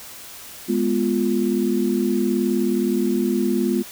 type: chord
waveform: sine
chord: F diminished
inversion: first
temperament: equal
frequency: 207.7 / 246.9 / 349.2 Hz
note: Ab3 / Cb4 / F4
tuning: 0 / 0 / 0 cents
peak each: -22 dBFS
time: 0.68-3.83 s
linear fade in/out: 20 ms
effects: white hiss -39 dBFS RMS until 3.91 s